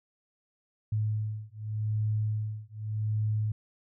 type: beating tone pair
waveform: sine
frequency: 107 / 107.85 Hz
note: A2 / A2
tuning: -48 / -34 cents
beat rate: 0.85 Hz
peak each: -31 dBFS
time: 0.92-3.52 s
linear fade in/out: 5 ms
effects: none